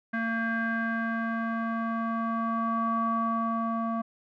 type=tone with low-pass filter sweep; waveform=square; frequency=227.6 Hz; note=A#3; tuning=41 cents flat; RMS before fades=-29 dBFS; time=0.13-4.02 s; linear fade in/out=10 ms; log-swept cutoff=1700 to 1000 Hz; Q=7.2; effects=none